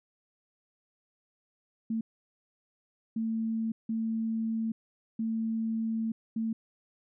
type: tone bursts at uneven times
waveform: sine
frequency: 224.1 Hz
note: A3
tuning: 32 cents sharp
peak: -28 dBFS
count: 5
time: 1.9-2.01 / 3.16-3.72 / 3.89-4.72 / 5.19-6.12 / 6.36-6.53 s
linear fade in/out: 5 ms
effects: none